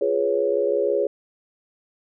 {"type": "chord", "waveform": "sine", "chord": "C# dominant seventh", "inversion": "first", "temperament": "equal", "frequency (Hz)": [349.2, 415.3, 493.9, 554.4], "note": ["E#4", "G#4", "B4", "C#5"], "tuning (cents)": [0, 0, 0, 0], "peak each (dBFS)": [-28, -22, -26, -23], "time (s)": [0.01, 1.07], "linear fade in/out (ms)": 5, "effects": []}